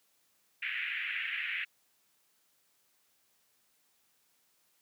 pink band-pass noise, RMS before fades -36 dBFS, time 0.62-1.65 s, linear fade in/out 10 ms, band 1700 to 2800 Hz, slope 48 dB/octave, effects white hiss -72 dBFS RMS until 4.81 s + high-pass 100 Hz 12 dB/octave

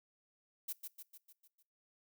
violet noise with echo, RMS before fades -40 dBFS, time 0.68-0.73 s, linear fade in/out 10 ms, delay 150 ms, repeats 6, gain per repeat -5 dB, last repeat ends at 1.63 s, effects noise-tail reverb RT60 0.4 s tail -23 dB re dry

